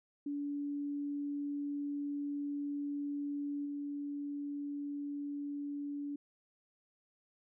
sine tone with level steps, 287.2 Hz, D4, 39 cents flat, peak -35 / -37 dBFS, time 0.26-6.16 s, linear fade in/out 5 ms, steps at 3.65 s, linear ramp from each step 10 ms, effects none

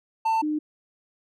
triangle / sine tone pair in turn, 893 / 303.7 Hz, A5 / D#4, +25 / -42 cents, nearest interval octave + perfect fifth, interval 1867 cents, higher first, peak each -18 / -23 dBFS, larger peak first, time 0.25-0.42 / 0.42-0.59 s, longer neither, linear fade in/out 10 ms, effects none

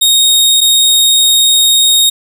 sawtooth tone pair in turn, 3729 / 3729 Hz, A#7 / A#7, 0 / 0 cents, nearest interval unison, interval 0 cents, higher neither, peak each -3 dBFS, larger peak neither, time 0.01-0.61 / 0.61-2.1 s, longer second, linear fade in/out 10 ms, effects none

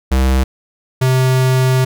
square tone pair in turn, 65.41 / 129.58 Hz, C2 / C3, 0 / -16 cents, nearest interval octave, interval 1184 cents, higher second, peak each -11 dBFS, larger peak neither, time 0.11-0.44 / 1.01-1.85 s, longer second, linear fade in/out 10 ms, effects none

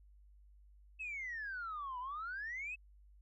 sine exponential two-way sweep, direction down then up, 2643 to 972 to 2643 Hz, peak -39 dBFS, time 0.99-2.76 s, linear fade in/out 20 ms, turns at 1.99 s, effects tanh soft clip ceiling -36 dBFS + added 50 Hz sine -59 dBFS peak until 3.21 s

